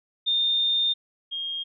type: tone pair in turn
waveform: sine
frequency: 3631 / 3235 Hz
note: A#7 / G#7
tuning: -46 / -46 cents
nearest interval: major second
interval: 200 cents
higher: first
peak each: -20 / -28 dBFS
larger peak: first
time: 0.26-0.94 / 1.31-1.64 s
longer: first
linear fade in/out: 20 ms
effects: none